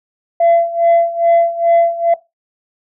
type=tone with tremolo; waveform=sine; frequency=678 Hz; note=E5; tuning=49 cents sharp; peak=-5 dBFS; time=0.4-2.14 s; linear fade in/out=5 ms; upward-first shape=sine; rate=2.4 Hz; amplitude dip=85%; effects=noise-tail reverb RT60 0.2 s tail -18 dB re dry + tanh soft clip ceiling -5 dBFS